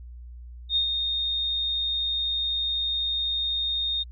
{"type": "tone with ADSR envelope", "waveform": "sine", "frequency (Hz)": 3684, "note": "A#7", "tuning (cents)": -21, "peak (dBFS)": -19, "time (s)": [0.69, 4.04], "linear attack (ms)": 70, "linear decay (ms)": 100, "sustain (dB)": -5, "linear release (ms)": 22, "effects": ["added 60 Hz sine -39 dBFS peak until 4.11 s"]}